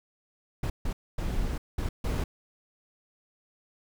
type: noise bursts at uneven times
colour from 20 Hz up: brown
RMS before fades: -29 dBFS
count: 5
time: 0.63-0.7 / 0.85-0.93 / 1.18-1.58 / 1.78-1.89 / 2.04-2.24 s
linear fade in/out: 5 ms
effects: none